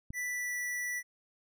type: click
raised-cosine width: 5 ms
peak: -27 dBFS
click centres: 0.105 s
type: tone with pitch glide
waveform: square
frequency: 1975.5 to 1961.9 Hz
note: B6 to B6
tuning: 0 to -12 cents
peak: -34 dBFS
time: 0.13-1.03 s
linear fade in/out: 50 ms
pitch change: -12 cents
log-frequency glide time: 0.27-0.58 s
effects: none